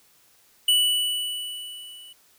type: tone with level ramp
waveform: square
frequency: 2960 Hz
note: F#7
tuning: in tune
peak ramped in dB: -16 to -44 dBFS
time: 0.68-2.13 s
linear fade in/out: 5 ms
effects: white hiss -59 dBFS RMS until 2.38 s